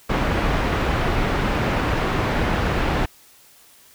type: low-pass noise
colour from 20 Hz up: pink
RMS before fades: -21 dBFS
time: 0.09-3.06 s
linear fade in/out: 10 ms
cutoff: 2200 Hz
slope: 12 dB/octave
effects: white hiss -51 dBFS RMS until 3.94 s